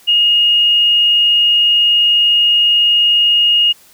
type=tone; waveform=sine; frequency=2859 Hz; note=F7; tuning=40 cents sharp; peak=-8 dBFS; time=0.07-3.73 s; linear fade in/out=20 ms; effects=white hiss -46 dBFS RMS until 3.93 s